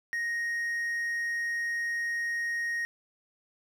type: tone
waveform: triangle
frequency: 1870 Hz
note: A#6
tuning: 5 cents sharp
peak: -27 dBFS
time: 0.13-2.85 s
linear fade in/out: 0 ms
effects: none